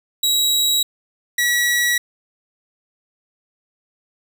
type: tone pair in turn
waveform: sawtooth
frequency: 3862 / 1931 Hz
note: B7 / B6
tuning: -39 / -39 cents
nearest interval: octave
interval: 1200 cents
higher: first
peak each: -12 dBFS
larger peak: neither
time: 0.23-0.83 / 1.38-1.98 s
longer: neither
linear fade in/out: 5 ms
effects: none